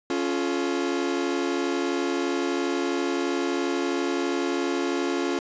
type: chord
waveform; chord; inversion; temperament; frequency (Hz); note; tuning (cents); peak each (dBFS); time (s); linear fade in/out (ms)
40% pulse; Db augmented; none; equal with one note detuned; 277.2 / 349.2 / 432.2; Db4 / F4 / A4; 0 / 0 / -31; -27 / -26 / -31; 0.1-5.39; 2
effects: resampled to 16000 Hz + 10-bit